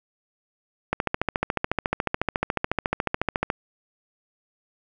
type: click train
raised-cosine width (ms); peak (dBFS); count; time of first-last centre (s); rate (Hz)
0.5; -7; 37; 0.93-3.501; 14
effects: none